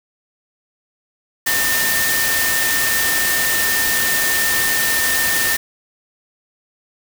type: tone in noise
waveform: sine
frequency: 1810 Hz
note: A6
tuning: 48 cents sharp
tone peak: -19 dBFS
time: 1.46-5.57 s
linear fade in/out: 10 ms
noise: white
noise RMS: -19 dBFS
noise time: 1.46-5.57 s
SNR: -3 dB
effects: none